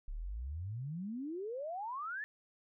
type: exponential sweep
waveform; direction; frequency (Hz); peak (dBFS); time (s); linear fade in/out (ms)
sine; up; 32.88 to 1797; -38; 0.08-2.24; 0
effects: none